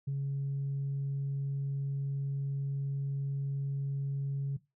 sine tone, 138.59 Hz, C#3, in tune, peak -29 dBFS, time 0.07-4.57 s, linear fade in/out 10 ms, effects noise-tail reverb RT60 0.2 s tail -17 dB re dry + tanh soft clip ceiling -28 dBFS

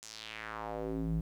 square tone with band-pass filter sweep, 54.8 Hz, A1, 6 cents flat, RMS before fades -38 dBFS, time 0.02-1.21 s, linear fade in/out 5 ms, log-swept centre 7400 to 130 Hz, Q 2.3, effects 11-bit

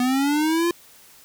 square linear sweep, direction up, 245.2 to 348.9 Hz, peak -19 dBFS, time 0-0.71 s, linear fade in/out 2 ms, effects white hiss -50 dBFS RMS until 1.24 s

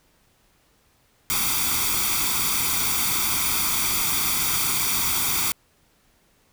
white noise with comb filter, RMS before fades -23 dBFS, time 1.3-5.52 s, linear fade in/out 0 ms, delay 0.86 ms, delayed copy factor +0.75, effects pink hiss -62 dBFS RMS until 6.52 s

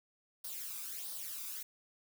blue noise with flanger, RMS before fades -43 dBFS, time 0.44-1.63 s, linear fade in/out 5 ms, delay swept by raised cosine 0.2 to 0.84 ms, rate 1.5 Hz, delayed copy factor +0.65, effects none

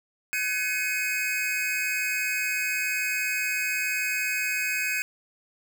square tone cluster, 1526 / 1689 / 2186 / 2523 Hz, G6 / G#6 / C#7 / D#7, -47 / +29 / -25 / +23 cents, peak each -34 / -36 / -34 / -28 dBFS, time 0.33-5.02 s, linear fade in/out 0 ms, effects none

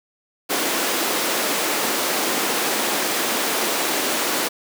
pink high-pass noise, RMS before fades -22 dBFS, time 0.49-4.49 s, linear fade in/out 20 ms, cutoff 260 Hz, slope 24 dB/octave, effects none

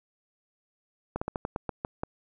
slowing click train, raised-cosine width 1 ms, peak -16 dBFS, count 9, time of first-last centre 1.16-2.035 s, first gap 55 ms, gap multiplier 1.19, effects none

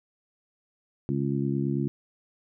harmonic tone, 69.1 Hz, C#2, 5 cents flat, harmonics 2 / 3 / 4 / 5, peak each -28 / -30 / -31 / -32 dBFS, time 1.09-1.88 s, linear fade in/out 0 ms, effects none

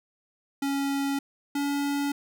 square tone pair in turn, 277.8 / 284 Hz, C#4 / C#4, +4 / +42 cents, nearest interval unison, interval 38 cents, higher second, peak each -26 dBFS, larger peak neither, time 0.62-1.19 / 1.55-2.12 s, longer neither, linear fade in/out 5 ms, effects none

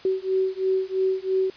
sine beating tone pair, 377.3 / 380.3 Hz, F#4 / F#4, +34 / +48 cents, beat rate 3 Hz, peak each -24 dBFS, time 0.05-1.5 s, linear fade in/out 2 ms, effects white hiss -47 dBFS RMS until 1.56 s + resampled to 11025 Hz

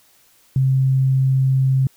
sine tone, 132.7 Hz, C3, 25 cents sharp, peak -13 dBFS, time 0.56-1.87 s, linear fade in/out 2 ms, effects white hiss -55 dBFS RMS until 1.96 s

